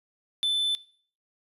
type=tone; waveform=triangle; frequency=3520 Hz; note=A7; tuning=in tune; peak=-21 dBFS; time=0.43-0.75 s; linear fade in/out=0 ms; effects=noise-tail reverb RT60 0.5 s tail -21 dB re dry + resampled to 32000 Hz